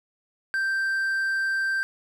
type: tone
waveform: triangle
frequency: 1568 Hz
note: G6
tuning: in tune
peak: -21 dBFS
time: 0.54-1.83 s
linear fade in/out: 0 ms
effects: none